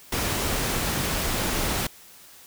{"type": "noise", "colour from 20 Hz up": "pink", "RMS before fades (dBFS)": -26, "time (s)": [0.12, 1.87], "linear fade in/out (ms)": 5, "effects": ["white hiss -49 dBFS RMS until 2.46 s"]}